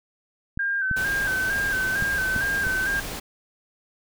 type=clicks; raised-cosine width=5 ms; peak=-17 dBFS; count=5; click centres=0.575 / 0.913 / 2.024 / 2.363 / 2.668 s
type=tone with vibrato; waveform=sine; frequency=1568 Hz; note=G6; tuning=in tune; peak=-22 dBFS; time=0.59-3 s; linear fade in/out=5 ms; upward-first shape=square; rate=2.2 Hz; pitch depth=41 cents each way
type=noise; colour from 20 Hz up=pink; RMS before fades=-33 dBFS; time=0.96-3.2 s; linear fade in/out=10 ms
effects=none